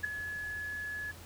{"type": "tone with ADSR envelope", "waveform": "sine", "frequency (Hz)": 1701, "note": "G#6", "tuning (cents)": 41, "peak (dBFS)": -25, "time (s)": [0.03, 1.12], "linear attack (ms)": 16, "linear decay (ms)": 4, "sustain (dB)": -11, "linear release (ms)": 16, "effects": ["added 86 Hz sine -51 dBFS peak until 1.25 s", "pink hiss -52 dBFS RMS until 1.25 s"]}